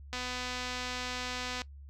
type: click train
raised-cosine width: 0.2 ms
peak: -20 dBFS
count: 373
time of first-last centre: 0.13-1.618 s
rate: 250 Hz
effects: noise-tail reverb RT60 0.1 s tail -20 dB re dry + added 70 Hz sine -46 dBFS peak until 1.89 s